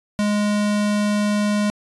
square tone, 207.7 Hz, G#3, in tune, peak -18 dBFS, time 0.19-1.7 s, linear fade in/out 0 ms, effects resampled to 24000 Hz

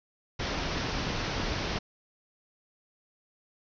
pink low-pass noise, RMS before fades -32 dBFS, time 0.39-1.79 s, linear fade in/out 10 ms, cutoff 5900 Hz, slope 96 dB/octave, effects none

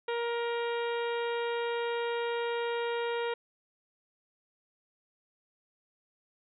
harmonic tone with a mistuned harmonic, 470.7 Hz, A#4, 17 cents sharp, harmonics 1 / 2 / 3 / 4 / 5 / 6 / 7 / 8, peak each -31 / -37 / -41 / -43 / -45 / -47 / -48 / -49 dBFS, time 0.08-3.34 s, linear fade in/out 5 ms, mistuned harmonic 7, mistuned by -20 cents, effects none

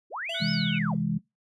sine linear two-way sweep, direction up then down, 277.2 to 5260 to 313.1 Hz, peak -31 dBFS, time 0.1-0.96 s, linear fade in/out 50 ms, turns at 0.51 s
square tone with exponential decay, 668 Hz, E5, 23 cents sharp, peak -34 dBFS, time 0.29-1.03 s, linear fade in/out 5 ms, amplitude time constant 160 ms
harmonic tone, 740 Hz, F#5, in tune, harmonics 2 / 3 / 4 / 5, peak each -35 / -36 / -38 / -45 dBFS, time 0.34-0.79 s, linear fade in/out 10 ms
sine chord, C augmented, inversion none, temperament equal, 130.81 / 164.81 / 207.7 Hz, C3 / E3 / G#3, 0 / 0 / 0 cents, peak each -33 / -28 / -28 dBFS, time 0.4-1.19 s, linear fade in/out 20 ms
effects noise-tail reverb RT60 0.2 s tail -22 dB re dry + resampled to 24000 Hz

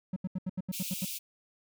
triangle tone bursts, 185.1 Hz, F#3, 1 cent sharp, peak -28 dBFS, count 9, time 0.13-1.051 s, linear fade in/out 5 ms, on 33 ms, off 78 ms
white high-pass noise, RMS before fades -38 dBFS, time 0.72-1.19 s, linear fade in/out 20 ms, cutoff 2300 Hz, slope 96 dB/octave
effects none

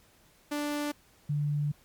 sawtooth / sine tone pair in turn, 293.6 / 146.8 Hz, D4 / D3, 0 / 0 cents, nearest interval octave, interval 1200 cents, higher first, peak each -26 dBFS, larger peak neither, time 0.51-0.92 / 1.29-1.72 s, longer second, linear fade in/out 10 ms, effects pink hiss -62 dBFS RMS until 1.84 s + MP3 96 kbps

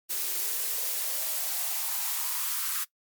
blue noise with high-pass filter sweep, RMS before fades -30 dBFS, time 0.09-2.85 s, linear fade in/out 20 ms, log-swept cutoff 330 to 1300 Hz, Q 3.7, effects noise-tail reverb RT60 0.1 s tail -20 dB re dry + MP3 96 kbps

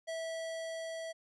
square tone with level ramp, 653 Hz, E5, 17 cents flat, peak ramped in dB -37 to -40 dBFS, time 0.07-1.13 s, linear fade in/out 20 ms, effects resampled to 22050 Hz

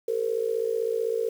sine tone with amplitude modulation, 455.5 Hz, A#4, 40 cents flat, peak -20 dBFS, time 0.08-1.29 s, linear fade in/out 5 ms, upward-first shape sine, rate 55.8 Hz, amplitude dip 85%, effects 8-bit

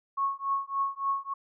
sine tone with tremolo, 1100 Hz, C#6, 14 cents flat, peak -23 dBFS, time 0.17-1.34 s, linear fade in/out 10 ms, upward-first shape triangle, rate 3.5 Hz, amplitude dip 100%, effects none

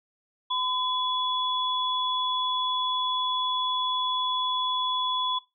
sine tone pair together, 1012 / 3404 Hz, B5 / G#7, +42 / +42 cents, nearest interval octave + major sixth, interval 2100 cents, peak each -28 dBFS, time 0.5-5.39 s, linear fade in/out 10 ms, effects noise-tail reverb RT60 0.2 s tail -17 dB re dry

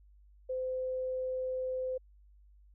sine tone, 514 Hz, C5, 31 cents flat, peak -32 dBFS, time 0.49-1.98 s, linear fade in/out 10 ms, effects added 50 Hz sine -57 dBFS peak until 2.74 s

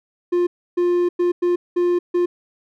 triangle tone bursts at uneven times, 352.3 Hz, F4, 15 cents sharp, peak -13 dBFS, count 6, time 0.32-0.47 / 0.77-1.09 / 1.19-1.32 / 1.42-1.56 / 1.76-1.99 / 2.14-2.26 s, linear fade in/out 10 ms, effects none

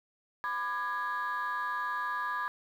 sine chord, G# diminished, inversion first, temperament just, 996.7 / 1196.1 / 1661.2 Hz, B5 / D6 / G#6, +16 / +31 / 0 cents, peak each -34 dBFS, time 0.44-2.48 s, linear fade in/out 0 ms, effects tanh soft clip ceiling -26 dBFS + 10-bit

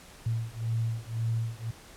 sine beating tone pair, 113.1 / 115 Hz, A2 / A#2, +48 / -23 cents, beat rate 1.9 Hz, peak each -31 dBFS, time 0.26-1.71 s, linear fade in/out 5 ms, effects pink hiss -51 dBFS RMS until 1.96 s + low-pass 12000 Hz 12 dB/octave

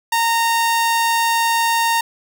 sawtooth tone, 922 Hz, A#5, 19 cents flat, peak -11 dBFS, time 0.12-2.01 s, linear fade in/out 5 ms, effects none

